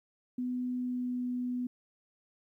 sine tone with pitch glide, 249.6 to 247.9 Hz, B3 to B3, +19 to +7 cents, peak -31 dBFS, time 0.38-1.67 s, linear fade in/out 5 ms, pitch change -12 cents, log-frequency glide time 0.72-1.22 s, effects 12-bit

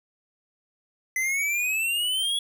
square exponential sweep, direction up, 2026 to 3377 Hz, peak -24 dBFS, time 1.16-2.39 s, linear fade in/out 2 ms, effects none

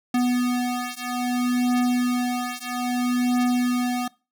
square beating tone pair, 246.6 / 247.21 Hz, B3 / B3, -2 / +2 cents, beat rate 0.61 Hz, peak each -25 dBFS, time 0.14-4.08 s, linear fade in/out 5 ms, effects noise-tail reverb RT60 0.3 s tail -22 dB re dry

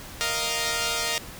5% pulse chord, Bb suspended fourth, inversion none, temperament equal, 466.2 / 622.3 / 698.5 Hz, Bb4 / Eb5 / F5, 0 / 0 / 0 cents, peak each -18 dBFS, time 0.21-1.18 s, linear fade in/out 0 ms, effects pink hiss -41 dBFS RMS until 1.39 s

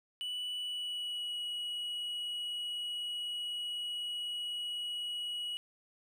triangle tone with pitch glide, 2960 to 2916 Hz, F#7 to F#7, 0 to -26 cents, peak -34 dBFS, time 0.21-5.57 s, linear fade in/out 0 ms, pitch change -26 cents, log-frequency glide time 0.57-1.39 s, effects none

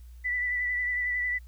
sine tone with vibrato, 1975.5 Hz, B6, in tune, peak -26 dBFS, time 0.24-1.39 s, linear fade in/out 20 ms, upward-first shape sine, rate 11 Hz, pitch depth 23 cents each way, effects added 60 Hz sine -44 dBFS peak until 1.47 s + white hiss -66 dBFS RMS until 1.47 s

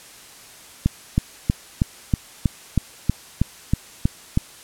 click train, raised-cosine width 5 ms, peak -4 dBFS, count 12, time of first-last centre 0.86-4.374 s, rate 3.13 Hz, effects white hiss -44 dBFS RMS until 4.63 s + low-pass 11000 Hz 12 dB/octave

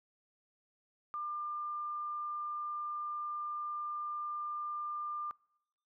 sine tone, 1197 Hz, D6, 33 cents sharp, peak -36 dBFS, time 1.14-5.31 s, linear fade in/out 0 ms, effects noise-tail reverb RT60 0.9 s tail -26 dB re dry

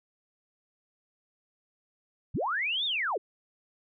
sine linear two-way sweep, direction up then down, 51.4 to 3737 to 312.3 Hz, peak -27 dBFS, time 2.34-3.18 s, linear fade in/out 10 ms, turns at 2.85 s, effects none

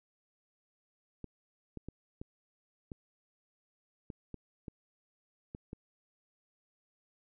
clicks, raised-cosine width 3 ms, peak -29 dBFS, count 10, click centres 1.243 / 1.773 / 1.886 / 2.215 / 2.918 / 4.102 / 4.343 / 4.682 / 5.549 / 5.731 s, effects none

